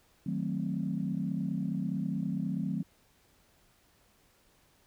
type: chord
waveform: sine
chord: D# diminished seventh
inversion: none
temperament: equal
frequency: 155.56 / 185 / 220 / 261.6 Hz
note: D#3 / F#3 / A3 / C4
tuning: 0 / 0 / 0 / 0 cents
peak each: -36 / -33 / -36 / -37 dBFS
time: 0.26-2.83 s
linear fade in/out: 5 ms
effects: tanh soft clip ceiling -20 dBFS + pink hiss -66 dBFS RMS until 4.86 s